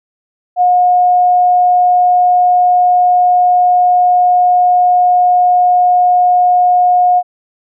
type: tone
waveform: sine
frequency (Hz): 720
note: F#5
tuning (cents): -47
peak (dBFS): -6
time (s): 0.56-7.23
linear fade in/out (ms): 50
effects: none